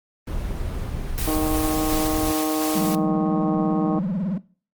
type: noise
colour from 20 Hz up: brown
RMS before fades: -27 dBFS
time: 0.27-2.32 s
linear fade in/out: 5 ms
type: noise with tremolo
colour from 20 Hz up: white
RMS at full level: -29 dBFS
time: 1.18-2.95 s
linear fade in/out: 0 ms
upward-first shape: square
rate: 2.8 Hz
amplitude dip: 25%
type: harmonic tone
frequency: 155.56 Hz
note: D#3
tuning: in tune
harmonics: 2 / 3 / 4 / 5 / 6 / 7 / 8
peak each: -23 / -30 / -31 / -30 / -42 / -34 / -41 dBFS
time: 1.27-3.99 s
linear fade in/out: 2 ms
type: tone with vibrato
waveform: triangle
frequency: 189.3 Hz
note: F#3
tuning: 40 cents sharp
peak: -20 dBFS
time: 2.75-4.38 s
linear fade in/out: 5 ms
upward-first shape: triangle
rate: 18 Hz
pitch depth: 270 cents each way
effects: noise-tail reverb RT60 0.4 s tail -20 dB re dry + Opus 24 kbps

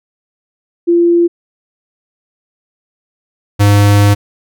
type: tone pair in turn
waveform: sine / square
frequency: 343.3 / 102.06 Hz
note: F4 / G#2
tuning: -30 / -30 cents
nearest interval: octave + major sixth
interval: 2100 cents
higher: first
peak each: -6 dBFS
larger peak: neither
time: 0.87-1.28 / 3.59-4.15 s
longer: second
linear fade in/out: 20 ms
effects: none

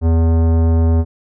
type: tone with tanh clipping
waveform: sine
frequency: 82.2 Hz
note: E2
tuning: 4 cents flat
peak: -12 dBFS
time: 0.01-1.05 s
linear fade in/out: 50 ms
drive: 17 dB
effects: none

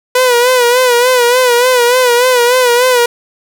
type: tone with vibrato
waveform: sawtooth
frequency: 493.9 Hz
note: B4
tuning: in tune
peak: -3 dBFS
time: 0.15-3.06 s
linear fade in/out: 5 ms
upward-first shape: sine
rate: 3.4 Hz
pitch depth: 67 cents each way
effects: none

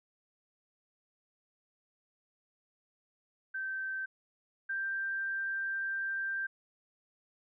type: tone pair in turn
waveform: sine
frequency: 1552 / 1576.4 Hz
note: G6 / G6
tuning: -18 / +9 cents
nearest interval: unison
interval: 27 cents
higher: second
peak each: -34 / -32 dBFS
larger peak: second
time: 3.54-4.06 / 4.69-6.47 s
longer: second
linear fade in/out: 10 ms
effects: none

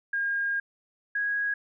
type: tone pair in turn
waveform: sine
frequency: 1619 / 1652.1 Hz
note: G#6 / G#6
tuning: -45 / -10 cents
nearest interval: unison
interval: 35 cents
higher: second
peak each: -25 dBFS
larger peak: neither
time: 0.13-0.6 / 1.15-1.54 s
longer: first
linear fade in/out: 5 ms
effects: none

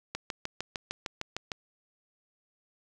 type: click train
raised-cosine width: 0.2 ms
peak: -16 dBFS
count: 10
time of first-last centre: 0.15-1.518 s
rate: 6.58 Hz
effects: none

